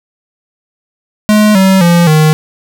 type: tone with pitch steps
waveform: square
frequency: 211.8 / 190.88 / 172.04 / 155.05 Hz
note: G#3 / G3 / F3 / D#3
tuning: +34 / -46 / -26 / -6 cents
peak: -5 dBFS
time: 1.29-2.33 s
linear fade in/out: 0 ms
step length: 260 ms
effects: none